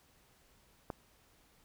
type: click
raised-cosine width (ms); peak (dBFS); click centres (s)
1; -24; 0.902
effects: pink hiss -67 dBFS RMS until 1.64 s